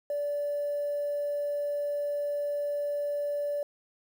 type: tone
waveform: sine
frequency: 580 Hz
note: D5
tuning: 22 cents flat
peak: -27 dBFS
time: 0.1-3.63 s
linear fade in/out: 2 ms
effects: tanh soft clip ceiling -24 dBFS + 9-bit